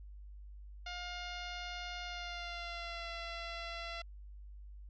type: tone with pitch glide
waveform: 10% pulse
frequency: 710 to 677.2 Hz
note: F5 to E5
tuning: +28 to +46 cents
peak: -33 dBFS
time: 0.86-4.02 s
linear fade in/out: 5 ms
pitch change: -82 cents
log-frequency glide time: 2.04-3.09 s
effects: added 50 Hz sine -48 dBFS peak until 4.89 s + resampled to 16000 Hz